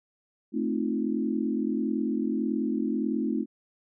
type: chord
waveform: sine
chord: F dominant seventh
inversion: first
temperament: equal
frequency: 220 / 261.6 / 311.1 / 349.2 Hz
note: A3 / C4 / Eb4 / F4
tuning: 0 / 0 / 0 / 0 cents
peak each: -29 / -30 / -31 / -34 dBFS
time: 0.52-3.46 s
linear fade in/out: 50 ms
effects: none